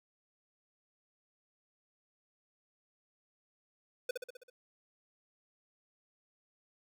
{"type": "tone with echo", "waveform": "square", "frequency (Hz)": 499.8, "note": "B4", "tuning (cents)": 21, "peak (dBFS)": -32, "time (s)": [4.09, 4.11], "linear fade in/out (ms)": 5, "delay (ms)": 65, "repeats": 6, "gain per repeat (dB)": -4, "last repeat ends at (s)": 4.5, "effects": []}